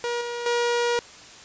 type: tone with level steps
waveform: sawtooth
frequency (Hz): 477.4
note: A#4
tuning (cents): +41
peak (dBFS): -21 / -25 / -17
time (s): 0.04-0.99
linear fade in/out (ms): 0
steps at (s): 0.21 / 0.46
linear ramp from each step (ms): 2
effects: white hiss -45 dBFS RMS until 1.44 s + resampled to 16000 Hz